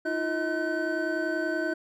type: tone cluster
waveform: triangle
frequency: 315.3 / 345.7 / 634 / 1518 Hz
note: D#4 / F4 / D#5 / F#6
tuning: +23 / -18 / +32 / +44 cents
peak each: -30 dBFS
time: 0.05-1.74 s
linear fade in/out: 10 ms
effects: none